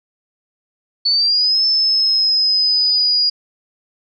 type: exponential two-way sweep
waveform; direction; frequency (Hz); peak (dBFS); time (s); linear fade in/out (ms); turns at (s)
sine; up then down; 4435 to 5274 to 4863; -12; 1.05-3.3; 10; 1.65
effects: none